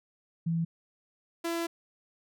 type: tone pair in turn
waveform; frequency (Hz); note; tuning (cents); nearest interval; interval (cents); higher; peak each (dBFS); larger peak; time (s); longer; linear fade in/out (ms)
sine / sawtooth; 165.9 / 336.2; E3 / E4; +11 / +34; octave; 1223; second; -26 / -26; neither; 0.46-0.65 / 1.44-1.67; second; 10
effects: none